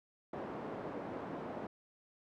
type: band-pass noise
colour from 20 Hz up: pink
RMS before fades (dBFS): -43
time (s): 0.33-1.67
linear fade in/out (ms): 5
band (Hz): 230 to 860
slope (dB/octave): 12
effects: none

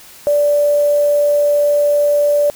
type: tone with quantisation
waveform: sine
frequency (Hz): 583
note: D5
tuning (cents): -13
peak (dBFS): -10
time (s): 0.27-2.5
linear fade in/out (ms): 0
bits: 5
effects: white hiss -40 dBFS RMS until 2.55 s

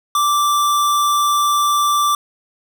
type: tone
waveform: square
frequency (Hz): 1172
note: D6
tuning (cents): -4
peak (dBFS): -14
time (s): 0.15-2.15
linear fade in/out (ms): 2
effects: none

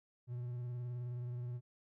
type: tone with vibrato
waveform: triangle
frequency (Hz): 122.2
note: B2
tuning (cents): -18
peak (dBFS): -37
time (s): 0.27-1.61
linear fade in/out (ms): 50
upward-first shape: sine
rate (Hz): 19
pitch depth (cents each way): 31
effects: none

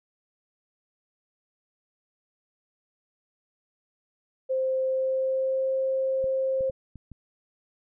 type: tone with pitch glide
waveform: sine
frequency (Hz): 523.3 to 529.4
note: C5 to C5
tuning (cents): 0 to +20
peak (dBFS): -23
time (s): 4.49-6.71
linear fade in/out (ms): 20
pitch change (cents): +20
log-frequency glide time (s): 4.82-5.73
type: clicks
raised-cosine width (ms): 5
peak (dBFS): -31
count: 5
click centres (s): 6.242 / 6.608 / 6.698 / 6.957 / 7.117
effects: none

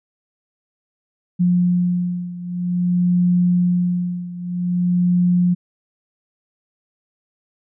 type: beating tone pair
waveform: sine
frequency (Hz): 177.5 / 178.01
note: F3 / F3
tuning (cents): +28 / +33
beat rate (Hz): 0.51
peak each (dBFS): -17 / -20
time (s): 1.39-5.55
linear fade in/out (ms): 20
effects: none

